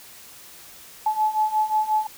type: beating tone pair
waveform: sine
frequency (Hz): 857 / 862.6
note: A5 / A5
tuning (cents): -46 / -35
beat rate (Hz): 5.6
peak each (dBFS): -24 / -21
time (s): 1.06-2.07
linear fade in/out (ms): 5
effects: white hiss -45 dBFS RMS until 2.17 s